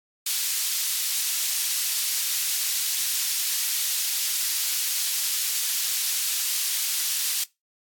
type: high-pass noise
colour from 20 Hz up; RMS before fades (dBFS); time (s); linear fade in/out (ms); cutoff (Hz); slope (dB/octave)
pink; -26; 0.26-7.44; 5; 4100; 12
effects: noise-tail reverb RT60 0.2 s tail -21 dB re dry + AAC 64 kbps